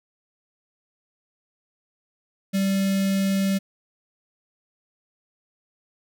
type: tone with notch filter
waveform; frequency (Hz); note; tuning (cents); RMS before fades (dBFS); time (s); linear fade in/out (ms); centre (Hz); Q
square; 194.5; G3; -13; -22; 2.53-3.59; 20; 1000; 0.75
effects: none